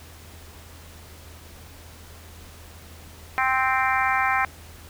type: harmonic tone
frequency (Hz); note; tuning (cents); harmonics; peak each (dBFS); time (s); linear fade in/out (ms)
261.6; C4; 0; 3 / 4 / 5 / 6 / 7 / 8 / 9; -25 / -26 / -27 / -28 / -28 / -29 / -30; 3.38-4.45; 0
effects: added 81 Hz sine -45 dBFS peak until 4.89 s + pink hiss -47 dBFS RMS until 4.89 s